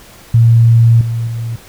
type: tone with level steps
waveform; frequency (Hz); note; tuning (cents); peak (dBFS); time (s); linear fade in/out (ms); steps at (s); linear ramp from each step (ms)
sine; 115.7; A#2; -13; -4 / -14 / -17; 0.34-1.56; 5; 1.01 / 1.27; 2
effects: pink hiss -39 dBFS RMS until 1.68 s